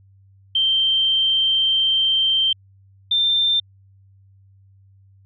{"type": "tone pair in turn", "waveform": "sine", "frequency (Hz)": [3136, 3583], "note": ["G7", "A7"], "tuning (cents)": [0, 31], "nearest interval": "major second", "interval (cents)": 231, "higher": "second", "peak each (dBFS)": -15, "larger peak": "neither", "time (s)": [[0.55, 2.53], [3.11, 3.6]], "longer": "first", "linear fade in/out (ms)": 5, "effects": ["added 97 Hz sine -49 dBFS peak until 5.25 s"]}